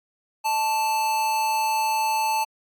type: tone with amplitude modulation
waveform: square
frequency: 880 Hz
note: A5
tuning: in tune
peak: -20 dBFS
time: 0.44-2.45 s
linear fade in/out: 20 ms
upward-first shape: sine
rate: 248 Hz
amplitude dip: 35%
effects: AAC 64 kbps